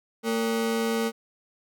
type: ring-modulated tone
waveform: 40% pulse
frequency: 341.5 Hz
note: F4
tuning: 39 cents flat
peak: -20 dBFS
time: 0.23-1.12 s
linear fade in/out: 50 ms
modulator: 115 Hz
effects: none